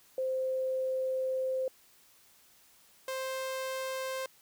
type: tone pair in turn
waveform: sine / sawtooth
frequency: 521 / 525.2 Hz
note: C5 / C5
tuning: -7 / +6 cents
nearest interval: unison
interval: 13 cents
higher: second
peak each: -29 / -30 dBFS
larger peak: first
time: 0.18-1.68 / 3.08-4.26 s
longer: first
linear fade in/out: 2 ms
effects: white hiss -62 dBFS RMS until 4.41 s